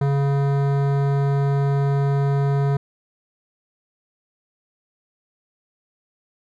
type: tone with hard clipping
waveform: sine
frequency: 139.8 Hz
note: C#3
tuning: 15 cents sharp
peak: -19 dBFS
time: 0.01-2.77 s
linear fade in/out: 5 ms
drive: 16 dB
effects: none